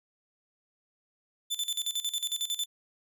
sawtooth tone with tremolo, 3520 Hz, A7, in tune, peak -25 dBFS, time 1.5-2.66 s, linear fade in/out 20 ms, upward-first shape square, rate 11 Hz, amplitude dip 80%, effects none

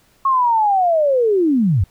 sine linear sweep, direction down, 1098 to 78.3 Hz, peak -12 dBFS, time 0.25-1.84 s, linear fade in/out 5 ms, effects pink hiss -56 dBFS RMS until 1.9 s

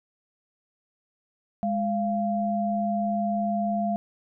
sine tone pair together, 206.9 / 690 Hz, G#3 / F5, -6 / -21 cents, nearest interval octave + major sixth, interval 2085 cents, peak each -26 dBFS, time 1.63-3.96 s, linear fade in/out 0 ms, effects none

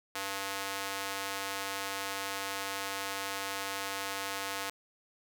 square tone with high-pass filter, 98 Hz, G2, in tune, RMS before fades -37 dBFS, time 0.15-4.7 s, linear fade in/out 5 ms, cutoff 830 Hz, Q 0.58, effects none

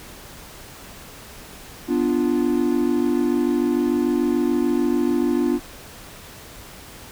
triangle chord, B diminished, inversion none, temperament equal with one note detuned, 246.9 / 293.7 / 347.4 Hz, B3 / D4 / F4, 0 / 0 / -9 cents, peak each -20 dBFS, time 1.87-5.6 s, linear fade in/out 50 ms, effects pink hiss -41 dBFS RMS until 7.11 s

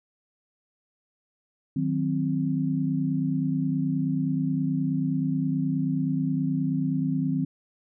sine chord, C diminished, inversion first, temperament equal, 155.56 / 185 / 261.6 Hz, Eb3 / Gb3 / C4, 0 / 0 / 0 cents, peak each -27 / -30 / -26 dBFS, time 1.76-7.45 s, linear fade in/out 5 ms, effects none

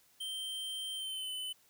square tone with pitch glide, 3133 to 3021 Hz, G7 to F#7, -2 to +35 cents, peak -38 dBFS, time 0.2-1.53 s, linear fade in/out 10 ms, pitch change -63 cents, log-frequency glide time 0.95-1.31 s, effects white hiss -67 dBFS RMS until 1.69 s

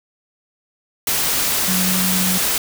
sine tone in noise, 185 Hz, F#3, in tune, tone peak -20 dBFS, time 1.68-2.38 s, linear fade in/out 2 ms, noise white, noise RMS -19 dBFS, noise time 1.07-2.58 s, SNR -4 dB, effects none

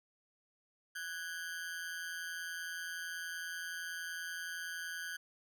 40% pulse ring-modulated tone, 1568 Hz, G6, in tune, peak -36 dBFS, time 0.95-5.17 s, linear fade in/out 10 ms, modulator 85.3 Hz, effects none

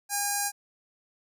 5% pulse tone with notch filter, 812 Hz, G#5, 39 cents flat, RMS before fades -29 dBFS, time 0.09-0.52 s, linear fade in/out 50 ms, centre 3200 Hz, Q 0.59, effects none

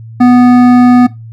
sine tone with hard clipping, 246.9 Hz, B3, in tune, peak -4 dBFS, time 0.2-1.07 s, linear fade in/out 10 ms, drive 12 dB, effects noise-tail reverb RT60 0.2 s tail -17 dB re dry + added 113 Hz sine -26 dBFS peak until 1.32 s

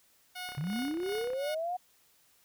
10% pulse tone with tremolo, 728 Hz, F#5, 28 cents flat, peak -29 dBFS, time 0.35-1.55 s, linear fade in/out 10 ms, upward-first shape sine, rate 2.8 Hz, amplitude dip 85%
click train, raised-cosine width 0.5 ms, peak -32 dBFS, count 29, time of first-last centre 0.49-1.333 s, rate 33.2 Hz
sine linear sweep, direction up, 130.81 to 738 Hz, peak -31 dBFS, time 0.57-1.77 s, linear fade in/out 10 ms
effects white hiss -66 dBFS RMS until 2.44 s

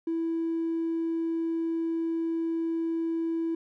triangle tone, 329.6 Hz, E4, in tune, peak -23 dBFS, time 0.07-3.55 s, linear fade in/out 5 ms, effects tanh soft clip ceiling -23 dBFS

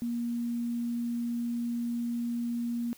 sine tone, 236.7 Hz, A#3, 27 cents sharp, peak -29 dBFS, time 0.02-2.93 s, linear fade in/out 0 ms, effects white hiss -56 dBFS RMS until 2.97 s

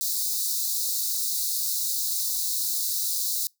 white high-pass noise, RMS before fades -27 dBFS, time 0.01-3.47 s, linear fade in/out 0 ms, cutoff 3800 Hz, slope 96 dB/octave, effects noise-tail reverb RT60 0.2 s tail -25 dB re dry

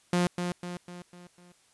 sawtooth tone with echo, 177 Hz, F3, 23 cents sharp, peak -19 dBFS, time 0.13-0.27 s, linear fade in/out 2 ms, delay 250 ms, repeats 5, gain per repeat -6 dB, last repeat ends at 1.52 s, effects white hiss -64 dBFS RMS until 1.73 s + resampled to 24000 Hz

